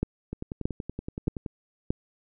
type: two click trains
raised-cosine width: 3 ms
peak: -20 / -12 dBFS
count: 13 / 4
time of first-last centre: 0.33-1.462 / 0.03-1.905 s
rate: 10.6 / 1.6 Hz
effects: none